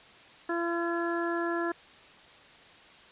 harmonic tone, 340.1 Hz, F4, 46 cents flat, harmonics 1 / 2 / 3 / 4 / 5, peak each -30 / -36 / -38 / -37 / -36 dBFS, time 0.49-1.72 s, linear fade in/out 5 ms, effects white hiss -53 dBFS RMS until 3.11 s + resampled to 8000 Hz

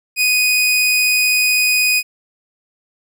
sawtooth tone, 2489 Hz, D#7, in tune, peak -9 dBFS, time 0.16-2.03 s, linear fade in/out 50 ms, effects none

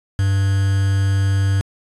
triangle tone with quantisation, 98 Hz, G2, in tune, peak -12 dBFS, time 0.19-1.61 s, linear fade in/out 0 ms, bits 5, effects resampled to 24000 Hz

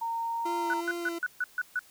sine tone with pitch glide, 920 to 928 Hz, A#5 to A#5, -23 to -8 cents, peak -29 dBFS, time 0.01-0.81 s, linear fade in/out 10 ms, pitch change +15 cents, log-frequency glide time 0.21-0.47 s
40% pulse tone with vibrato, 341.5 Hz, F4, 39 cents flat, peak -32 dBFS, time 0.45-1.19 s, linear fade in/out 10 ms, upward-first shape sine, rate 2.5 Hz, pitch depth 18 cents each way
sine tone bursts, 1480 Hz, F#6, in tune, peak -26 dBFS, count 7, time 0.7-1.792 s, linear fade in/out 2 ms, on 36 ms, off 140 ms
effects white hiss -57 dBFS RMS until 1.9 s

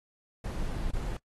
brown noise with dropouts, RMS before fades -32 dBFS, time 0.44-1.17 s, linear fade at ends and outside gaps 5 ms, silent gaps 0.911-0.934 s, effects noise-tail reverb RT60 0.1 s tail -23 dB re dry + AAC 32 kbps

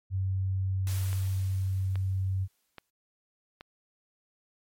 sine tone, 95.2 Hz, F#2, 50 cents sharp, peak -26 dBFS, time 0.1-2.48 s, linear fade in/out 50 ms
white noise with exponential decay, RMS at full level -40 dBFS, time 0.87-2.9 s, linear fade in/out 1 ms, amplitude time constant 440 ms
click train, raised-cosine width 0.3 ms, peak -26 dBFS, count 4, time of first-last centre 1.13-3.609 s, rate 1.21 Hz
effects MP3 64 kbps

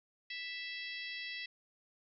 harmonic tone, 659.3 Hz, E5, in tune, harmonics 3 / 4 / 5 / 6 / 7 / 8, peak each -44 / -46 / -48 / -50 / -51 / -52 dBFS, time 0.3-1.46 s, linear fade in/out 5 ms, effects none

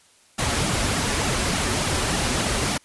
pink noise with flanger, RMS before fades -23 dBFS, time 0.38-2.78 s, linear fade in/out 10 ms, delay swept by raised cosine 1.9 to 6.6 ms, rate 3.4 Hz, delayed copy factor -0.8, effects white hiss -56 dBFS RMS until 2.84 s + resampled to 24000 Hz

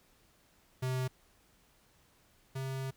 square tone pair in turn, 128.9 / 133.21 Hz, C3 / C3, -26 / +31 cents, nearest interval minor second, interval 57 cents, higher second, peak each -32 / -36 dBFS, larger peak first, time 0.82-1.08 / 2.55-2.91 s, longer second, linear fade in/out 10 ms, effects pink hiss -67 dBFS RMS until 2.96 s

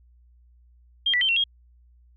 sine tone with pitch steps, 3204 / 1963 / 3116 / 2727 / 3260 Hz, G7 / B6 / G7 / F7 / G#7, +37 / -11 / -11 / -42 / -33 cents, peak -19 dBFS, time 1.06-1.44 s, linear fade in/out 5 ms, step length 76 ms, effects added 60 Hz sine -53 dBFS peak until 2.16 s

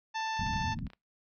harmonic tone, 885 Hz, A5, 10 cents sharp, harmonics 1 / 2 / 3 / 4 / 5 / 6 / 7, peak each -33 / -39 / -43 / -45 / -47 / -49 / -50 dBFS, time 0.14-0.75 s, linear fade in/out 20 ms
clicks, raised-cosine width 0.3 ms, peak -35 dBFS, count 10, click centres 0.37 / 0.466 / 0.535 / 0.57 / 0.623 / 0.721 / 0.789 / 0.868 / 0.902 / 0.934 s
white low-pass noise, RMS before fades -36 dBFS, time 0.39-0.88 s, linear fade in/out 5 ms, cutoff 230 Hz, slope 48 dB/octave
effects noise-tail reverb RT60 0.2 s tail -25 dB re dry

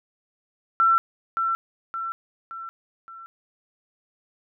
sine tone with echo, 1346 Hz, E6, 36 cents sharp, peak -15 dBFS, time 0.8-0.98 s, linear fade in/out 0 ms, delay 570 ms, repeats 4, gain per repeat -6 dB, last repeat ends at 3.26 s, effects none

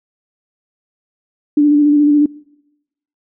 sine tone with vibrato, 293.7 Hz, D4, in tune, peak -7 dBFS, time 1.57-2.26 s, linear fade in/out 5 ms, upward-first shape square, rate 14 Hz, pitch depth 20 cents each way, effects noise-tail reverb RT60 0.9 s tail -23 dB re dry

